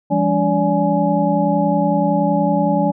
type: tone cluster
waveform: sine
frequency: 170.7 / 201.4 / 286.7 / 577 / 839 Hz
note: F3 / G3 / D4 / D5 / G#5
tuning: -39 / +47 / -42 / -31 / +17 cents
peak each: -20 dBFS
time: 0.1-2.92 s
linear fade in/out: 20 ms
effects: none